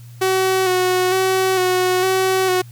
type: tone with vibrato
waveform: sawtooth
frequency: 372.4 Hz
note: F#4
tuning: 11 cents sharp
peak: -11 dBFS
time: 0.21-2.62 s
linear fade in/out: 10 ms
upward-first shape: square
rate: 1.1 Hz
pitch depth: 25 cents each way
effects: added 119 Hz sine -36 dBFS peak until 2.71 s + white hiss -51 dBFS RMS until 2.71 s